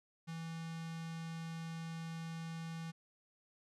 square tone with notch filter, 164.2 Hz, E3, 6 cents flat, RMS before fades -44 dBFS, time 0.27-2.92 s, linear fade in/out 20 ms, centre 430 Hz, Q 0.74, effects low-pass 8000 Hz 12 dB/octave

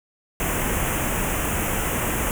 pink band-stop noise, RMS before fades -24 dBFS, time 0.4-2.31 s, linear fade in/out 0 ms, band 3000 to 6400 Hz, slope 48 dB/octave, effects none

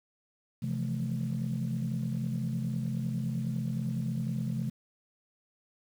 sine chord, F major seventh, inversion second, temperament equal with one note detuned, 130.81 / 164.81 / 174.61 / 217.1 Hz, C3 / E3 / F3 / A3, 0 / 0 / 0 / -23 cents, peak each -32 / -36 / -37 / -34 dBFS, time 0.62-4.7 s, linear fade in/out 10 ms, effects tanh soft clip ceiling -23 dBFS + 9-bit

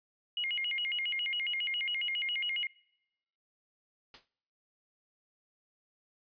sine tone with vibrato, 2488 Hz, D#7, 1 cent flat, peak -31 dBFS, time 0.37-2.67 s, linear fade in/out 2 ms, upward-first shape square, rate 7.3 Hz, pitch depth 270 cents each way
white noise with exponential decay, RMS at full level -44 dBFS, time 4.14-4.28 s, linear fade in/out 1 ms, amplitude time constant 30 ms
effects noise-tail reverb RT60 0.9 s tail -25 dB re dry + resampled to 11025 Hz

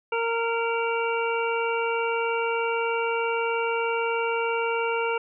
harmonic tone, 461.6 Hz, A#4, 17 cents flat, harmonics 1 / 2 / 3 / 5 / 6, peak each -26 / -29 / -31 / -33 / -34 dBFS, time 0.12-5.18 s, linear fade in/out 5 ms, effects none

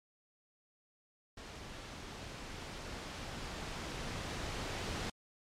pink noise with level ramp, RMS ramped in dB -48 to -38 dBFS, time 1.37-5.1 s, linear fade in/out 5 ms, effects low-pass 6000 Hz 12 dB/octave + MP3 96 kbps

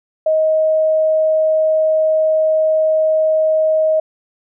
sine tone, 629 Hz, D#5, 19 cents sharp, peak -11 dBFS, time 0.26-4 s, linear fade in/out 5 ms, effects none

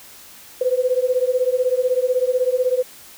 sine beating tone pair, 497.7 / 513.7 Hz, B4 / C5, +13 / -32 cents, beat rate 16 Hz, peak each -19 dBFS, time 0.61-2.83 s, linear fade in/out 5 ms, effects white hiss -43 dBFS RMS until 3.17 s

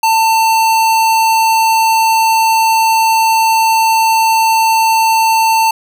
square tone, 895 Hz, A5, 29 cents sharp, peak -9 dBFS, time 0.03-5.71 s, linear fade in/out 5 ms, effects none

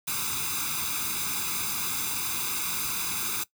white noise with comb filter, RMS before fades -30 dBFS, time 0.07-3.44 s, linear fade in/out 10 ms, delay 0.81 ms, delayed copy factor +1, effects noise-tail reverb RT60 0.1 s tail -19 dB re dry + high-pass 80 Hz 12 dB/octave

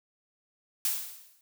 blue noise with exponential decay, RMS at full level -26 dBFS, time 0.85-1.41 s, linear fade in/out 1 ms, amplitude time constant 120 ms, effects none

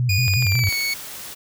sine tone with vibrato, 110 Hz, A2, in tune, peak -17 dBFS, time 0-0.69 s, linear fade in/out 0 ms, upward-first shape square, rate 5.5 Hz, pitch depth 210 cents each way
25% pulse tone with pitch glide, 2461 to 2218 Hz, D#7 to C#7, -20 to 0 cents, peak -17 dBFS, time 0.09-0.94 s, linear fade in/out 5 ms, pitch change -180 cents, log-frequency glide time 0.39-0.74 s
clicks, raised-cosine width 0.3 ms, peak -17 dBFS, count 10, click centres 0.281 / 0.337 / 0.424 / 0.468 / 0.521 / 0.554 / 0.591 / 0.638 / 0.672 / 0.726 s
white noise, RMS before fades -35 dBFS, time 0.67-1.35 s, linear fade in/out 20 ms
effects none

